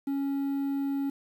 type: tone with quantisation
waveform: triangle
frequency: 277.2 Hz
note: C#4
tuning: in tune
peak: -25 dBFS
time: 0.07-1.1 s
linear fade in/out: 5 ms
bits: 9
effects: none